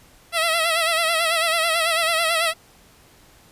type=tone with vibrato; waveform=10% pulse; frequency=659.3 Hz; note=E5; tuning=in tune; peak=-10 dBFS; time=0.32-2.54 s; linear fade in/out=50 ms; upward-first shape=sine; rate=9.1 Hz; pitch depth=67 cents each way; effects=pink hiss -52 dBFS RMS until 3.51 s + resampled to 32000 Hz